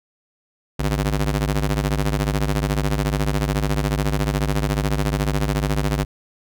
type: ring-modulated tone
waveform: sawtooth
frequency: 102.4 Hz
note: G#2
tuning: 24 cents flat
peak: -12 dBFS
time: 0.79-6.05 s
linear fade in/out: 10 ms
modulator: 44.2 Hz
effects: none